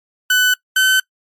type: tone pair in turn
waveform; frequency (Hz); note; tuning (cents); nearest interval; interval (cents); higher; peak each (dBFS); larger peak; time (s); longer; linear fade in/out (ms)
30% pulse; 1500 / 1526.2; F#6 / G6; +23 / -47; unison; 30; second; -8; neither; 0.3-0.54 / 0.76-1; neither; 5
effects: noise-tail reverb RT60 0.1 s tail -23 dB re dry + MP3 64 kbps